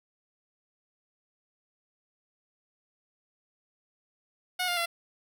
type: tone with pitch steps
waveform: 10% pulse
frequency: 728 / 704.8 / 682.4 Hz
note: F#5 / F5 / F5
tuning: -28 / +16 / -40 cents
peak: -19 dBFS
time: 4.59-4.86 s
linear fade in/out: 10 ms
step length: 90 ms
effects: none